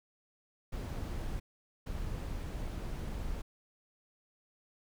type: noise bursts at uneven times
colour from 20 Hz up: brown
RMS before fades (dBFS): -38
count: 2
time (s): 0.72-1.4 / 1.86-3.42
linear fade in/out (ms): 10
effects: none